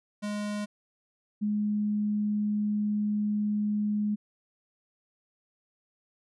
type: tone pair in turn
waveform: square / sine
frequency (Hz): 207.7 / 209.1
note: G#3 / G#3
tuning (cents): 0 / +12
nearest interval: unison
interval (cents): 12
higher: second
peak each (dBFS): -31 / -25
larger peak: second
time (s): 0.22-0.66 / 1.41-4.16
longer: second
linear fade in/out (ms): 20
effects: resampled to 24000 Hz